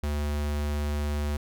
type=tone; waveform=square; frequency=73.6 Hz; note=D2; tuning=4 cents sharp; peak=-27 dBFS; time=0.03-1.37 s; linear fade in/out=5 ms; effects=none